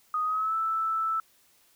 sine tone with pitch glide, 1244.5 to 1318.5 Hz, D#6 to E6, 0 to 0 cents, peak -25 dBFS, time 0.14-1.2 s, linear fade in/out 2 ms, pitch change +100 cents, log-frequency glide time 0.24-0.55 s, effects white hiss -63 dBFS RMS until 1.75 s

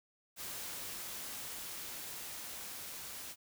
white noise with level ramp, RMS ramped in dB -43 to -46 dBFS, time 0.36-3.36 s, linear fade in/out 50 ms, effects none

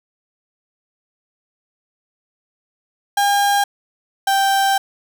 35% pulse tone pair in turn, 807 / 784 Hz, G#5 / G5, -50 / 0 cents, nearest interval minor second, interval 50 cents, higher first, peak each -12 dBFS, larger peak neither, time 3.17-3.64 / 4.27-4.78 s, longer second, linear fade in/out 5 ms, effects none

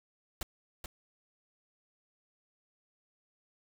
pink noise with echo, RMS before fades -36 dBFS, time 0.41-0.43 s, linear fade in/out 2 ms, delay 430 ms, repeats 1, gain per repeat -6 dB, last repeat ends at 0.86 s, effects none

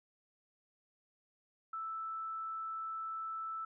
sine tone, 1318.5 Hz, E6, in tune, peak -38 dBFS, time 1.73-3.65 s, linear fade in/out 5 ms, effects none

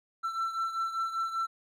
triangle beating tone pair, 1339 / 1344.1 Hz, E6 / E6, +27 / +33 cents, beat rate 5.1 Hz, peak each -29 / -35 dBFS, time 0.23-1.47 s, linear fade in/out 20 ms, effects none

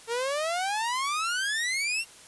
sawtooth exponential sweep, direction up, 450 to 2794 Hz, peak -23 dBFS, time 0.07-2.05 s, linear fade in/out 50 ms, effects white hiss -50 dBFS RMS until 2.27 s + resampled to 24000 Hz

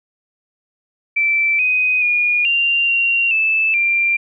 sine tone with pitch steps, 2331 / 2504 / 2437 / 2778 / 2758 / 2628 / 2375 Hz, D7 / D#7 / D#7 / F7 / F7 / E7 / D7, -14 / +10 / -37 / -10 / -22 / -6 / +19 cents, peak -13 dBFS, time 1.16-4.17 s, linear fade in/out 10 ms, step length 430 ms, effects none

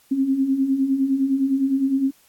sine beating tone pair, 261.6 / 271.4 Hz, C4 / C#4, 0 / -36 cents, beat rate 9.8 Hz, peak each -25 / -18 dBFS, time 0.11-2.11 s, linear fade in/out 10 ms, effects white hiss -57 dBFS RMS until 2.28 s + AAC 64 kbps

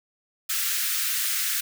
white high-pass noise, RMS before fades -26 dBFS, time 0.49-1.61 s, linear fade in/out 10 ms, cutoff 1300 Hz, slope 48 dB/octave, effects none

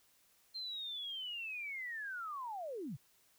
sine linear sweep, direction down, 4186 to 103.83 Hz, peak -40 dBFS, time 0.54-2.97 s, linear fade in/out 20 ms, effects white hiss -70 dBFS RMS until 3.38 s

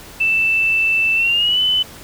sine tone with pitch glide, 2654 to 3014 Hz, E7 to F#7, +11 to +31 cents, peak -13 dBFS, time 0.2-1.83 s, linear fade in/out 10 ms, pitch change +220 cents, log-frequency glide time 1.15-1.61 s, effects pink hiss -38 dBFS RMS until 2.03 s

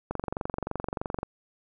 click train, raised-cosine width 1 ms, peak -16 dBFS, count 27, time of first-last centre 0.11-1.231 s, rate 23.2 Hz, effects none

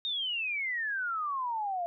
sine exponential sweep, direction down, 3729 to 676 Hz, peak -30 dBFS, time 0.05-1.86 s, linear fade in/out 0 ms, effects none

